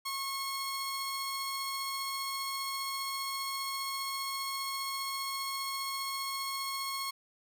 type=tone pair together; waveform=sawtooth; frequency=1089 / 4341 Hz; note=C#6 / C#8; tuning=-31 / -37 cents; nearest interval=2 octaves; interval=2394 cents; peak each=-32 / -36 dBFS; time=0.05-7.11 s; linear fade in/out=10 ms; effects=none